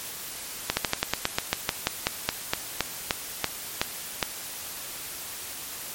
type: slowing click train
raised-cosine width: 0.2 ms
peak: -4 dBFS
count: 19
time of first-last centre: 0.7-4.228 s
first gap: 70 ms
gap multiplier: 1.11
effects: white hiss -37 dBFS RMS until 5.94 s + MP3 64 kbps